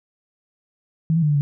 sine tone with pitch steps, 160.4 / 167.1 / 150.7 / 147.1 / 143 Hz, E3 / E3 / D3 / D3 / D3, -47 / +24 / +45 / +3 / -46 cents, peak -15 dBFS, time 1.1-1.41 s, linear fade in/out 0 ms, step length 62 ms, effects none

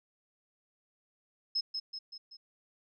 sine tone with echo, 5170 Hz, E8, 34 cents flat, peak -28 dBFS, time 1.55-1.61 s, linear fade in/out 10 ms, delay 190 ms, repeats 4, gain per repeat -5 dB, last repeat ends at 2.37 s, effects none

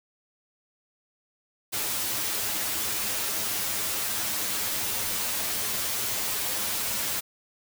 white noise with comb filter, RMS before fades -29 dBFS, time 1.72-7.21 s, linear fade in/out 20 ms, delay 9.5 ms, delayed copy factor +1, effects none

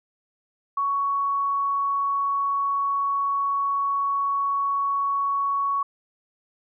sine tone, 1116 Hz, C#6, 11 cents sharp, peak -21 dBFS, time 0.77-5.83 s, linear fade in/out 5 ms, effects none

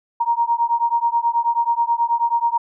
sine beating tone pair, 932.3 / 941.6 Hz, A#5 / A#5, 0 / +17 cents, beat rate 9.3 Hz, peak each -19 dBFS, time 0.2-2.58 s, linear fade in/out 10 ms, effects none

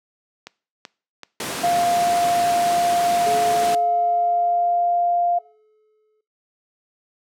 click train, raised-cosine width 0.2 ms, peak -18 dBFS, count 4, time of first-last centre 0.47-1.615 s, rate 2.62 Hz
pink low-pass noise, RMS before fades -27 dBFS, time 1.4-3.75 s, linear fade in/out 2 ms, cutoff 12000 Hz, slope 24 dB/octave
sine tone, 698.5 Hz, F5, in tune, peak -16 dBFS, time 1.63-5.39 s, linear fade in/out 10 ms
triangle tone with exponential decay, 429.9 Hz, A4, 40 cents flat, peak -22 dBFS, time 3.26-6.21 s, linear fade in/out 5 ms, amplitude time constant 640 ms
effects noise-tail reverb RT60 0.4 s tail -21 dB re dry + high-pass 200 Hz 12 dB/octave

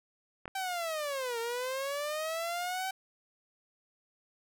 clicks, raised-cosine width 0.5 ms, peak -26 dBFS, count 2, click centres 0.456 / 0.479 s
sawtooth linear two-way sweep, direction down then up, 780 to 455.8 to 769 Hz, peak -29 dBFS, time 0.55-2.91 s, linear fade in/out 5 ms, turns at 1.39 s
effects none

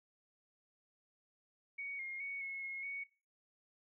sine tone with pitch steps, 2238 / 2135 / 2227 / 2181 / 2164 / 2228 Hz, C#7 / C7 / C#7 / C#7 / C#7 / C#7, +16 / +34 / +7 / -29 / -42 / +8 cents, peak -40 dBFS, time 1.78-3.04 s, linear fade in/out 10 ms, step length 210 ms, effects noise-tail reverb RT60 0.3 s tail -18 dB re dry

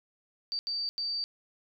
sine tone bursts at uneven times, 4629 Hz, D8, 26 cents flat, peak -30 dBFS, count 3, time 0.52-0.59 / 0.67-0.89 / 0.98-1.24 s, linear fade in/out 0 ms, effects none

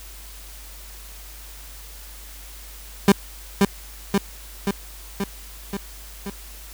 30% pulse tone with echo, 198.7 Hz, G3, 24 cents sharp, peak -7 dBFS, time 3.08-3.12 s, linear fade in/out 2 ms, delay 530 ms, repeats 6, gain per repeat -3 dB, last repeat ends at 6.3 s, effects added 50 Hz sine -40 dBFS peak until 6.73 s + white hiss -43 dBFS RMS until 6.73 s

